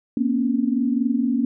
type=tone cluster; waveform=sine; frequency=234.2 / 255.5 / 279 Hz; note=A#3 / C4 / C#4; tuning=+8 / -41 / +11 cents; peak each=-21 / -24 / -23 dBFS; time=0.17-1.45 s; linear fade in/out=2 ms; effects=none